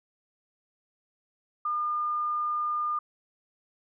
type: tone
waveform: sine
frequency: 1210 Hz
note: D#6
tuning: 49 cents flat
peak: -26 dBFS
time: 1.65-2.99 s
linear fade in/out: 5 ms
effects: none